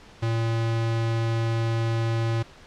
square tone, 114.3 Hz, A#2, 34 cents flat, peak -23 dBFS, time 0.22-2.43 s, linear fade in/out 10 ms, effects pink hiss -49 dBFS RMS until 2.66 s + low-pass 5000 Hz 12 dB/octave

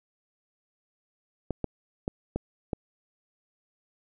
clicks, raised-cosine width 2 ms, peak -15 dBFS, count 5, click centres 1.507 / 1.643 / 2.079 / 2.36 / 2.732 s, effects none

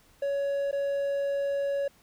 triangle tone with dropouts, 560 Hz, C#5, 18 cents sharp, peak -24 dBFS, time 0.22-1.88 s, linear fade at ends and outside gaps 5 ms, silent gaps 0.713-0.727 s, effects pink hiss -61 dBFS RMS until 2.02 s

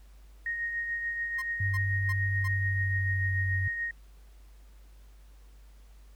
sine tone with tremolo, 1864.7 Hz, A#6, in tune, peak -28 dBFS, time 0.46-3.91 s, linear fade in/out 2 ms, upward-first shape triangle, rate 6.9 Hz, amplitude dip 45%
30% pulse tone bursts, 1050 Hz, C6, 6 cents sharp, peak -35 dBFS, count 4, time 1.38-2.482 s, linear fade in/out 10 ms, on 43 ms, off 310 ms
sine tone with pitch glide, 98 to 94.72 Hz, G2 to F#2, 0 to +41 cents, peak -27 dBFS, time 1.6-3.68 s, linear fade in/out 5 ms, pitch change -59 cents, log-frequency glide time 2.42-3.51 s
effects added 50 Hz sine -50 dBFS peak until 6.15 s + pink hiss -65 dBFS RMS until 6.15 s

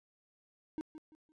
triangle tone with echo, 311.1 Hz, D#4, in tune, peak -33 dBFS, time 0.78-0.81 s, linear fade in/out 0 ms, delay 170 ms, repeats 3, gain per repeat -11 dB, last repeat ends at 1.32 s, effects resampled to 24000 Hz

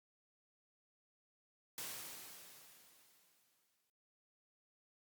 white noise with exponential decay, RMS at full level -44 dBFS, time 1.78-3.9 s, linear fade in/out 1 ms, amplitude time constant 460 ms, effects high-pass 100 Hz 12 dB/octave + Opus 48 kbps

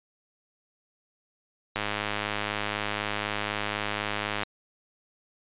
click train, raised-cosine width 0.3 ms, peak -12 dBFS, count 279, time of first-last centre 1.76-4.433 s, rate 104 Hz, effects resampled to 8000 Hz

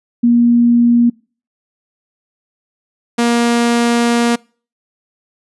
sine / sawtooth tone pair in turn, 237.7 / 236.3 Hz, A#3 / A#3, +34 / +24 cents, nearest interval unison, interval 10 cents, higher first, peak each -7 dBFS, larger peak neither, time 0.23-1.1 / 3.18-4.36 s, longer second, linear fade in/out 10 ms, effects noise-tail reverb RT60 0.4 s tail -26 dB re dry + resampled to 24000 Hz

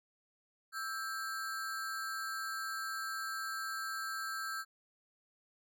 square ring-modulated tone, 1452 Hz, F#6, 33 cents flat, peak -35 dBFS, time 0.72-4.65 s, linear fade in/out 50 ms, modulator 132 Hz, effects none

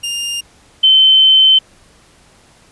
sawtooth / sine tone pair in turn, 2808 / 3078 Hz, F7 / G7, +9 / -32 cents, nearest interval major second, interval 159 cents, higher second, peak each -15 / -5 dBFS, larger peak second, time 0.03-0.41 / 0.83-1.59 s, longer second, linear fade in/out 10 ms, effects pink hiss -48 dBFS RMS until 2.71 s + resampled to 24000 Hz

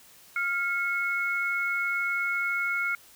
sine tone pair together, 1396.9 / 2191 Hz, F6 / C#7, 0 / -21 cents, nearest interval minor sixth, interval 779 cents, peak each -28 / -28 dBFS, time 0.36-2.95 s, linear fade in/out 2 ms, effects white hiss -54 dBFS RMS until 3.15 s

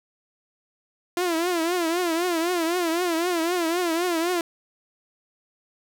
sawtooth tone with vibrato, 342.5 Hz, F4, 34 cents flat, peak -18 dBFS, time 1.17-4.41 s, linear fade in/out 2 ms, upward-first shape triangle, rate 3.9 Hz, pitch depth 130 cents each way, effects none

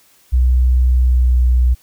sine tone with pitch glide, 62.7 to 61.77 Hz, B1 to B1, +27 to +1 cents, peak -9 dBFS, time 0.32-1.75 s, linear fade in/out 20 ms, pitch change -26 cents, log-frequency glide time 0.92-1.45 s, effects white hiss -52 dBFS RMS until 1.82 s

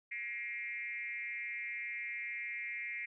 sine tone with frequency modulation, 2131 Hz, C7, 31 cents sharp, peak -38 dBFS, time 0.11-3.06 s, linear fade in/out 10 ms, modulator 223 Hz, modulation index 1.1, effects none

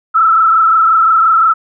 sine tone with frequency modulation, 1318 Hz, E6, 1 cent flat, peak -6 dBFS, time 0.14-1.54 s, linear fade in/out 20 ms, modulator 25.7 Hz, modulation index 1.7, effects none

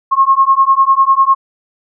sine beating tone pair, 1075 / 1085 Hz, C6 / C#6, +47 / -37 cents, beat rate 10 Hz, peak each -10 dBFS, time 0.11-1.35 s, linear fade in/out 20 ms, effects none

